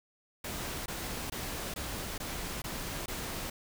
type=noise bursts; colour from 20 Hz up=pink; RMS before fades=-38 dBFS; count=7; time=0.44-3.5 s; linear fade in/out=5 ms; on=420 ms; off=20 ms; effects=none